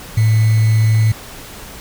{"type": "tone with sample-and-hold", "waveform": "sine", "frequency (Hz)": 110, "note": "A2", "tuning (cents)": 0, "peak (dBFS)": -9, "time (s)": [0.17, 1.12], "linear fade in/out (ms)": 5, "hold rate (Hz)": 2100, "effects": ["pink hiss -34 dBFS RMS until 1.8 s"]}